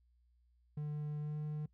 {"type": "tone with pitch glide", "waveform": "triangle", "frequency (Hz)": [149.4, 151.05], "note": ["D3", "D3"], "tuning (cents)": [30, 49], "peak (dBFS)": -35, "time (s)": [0.77, 1.66], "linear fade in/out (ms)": 5, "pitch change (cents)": 19, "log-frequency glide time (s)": [1.21, 1.36], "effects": ["noise-tail reverb RT60 0.1 s tail -22 dB re dry", "added 60 Hz sine -68 dBFS peak until 1.73 s"]}